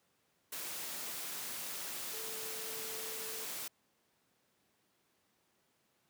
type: tone in noise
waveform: sine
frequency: 442.7 Hz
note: A4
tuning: 11 cents sharp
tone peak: -49 dBFS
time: 2.13-3.45 s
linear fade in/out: 5 ms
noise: white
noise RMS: -42 dBFS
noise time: 0.52-3.68 s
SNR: -10 dB
effects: pink hiss -75 dBFS RMS until 6.09 s + high-pass 150 Hz 12 dB/octave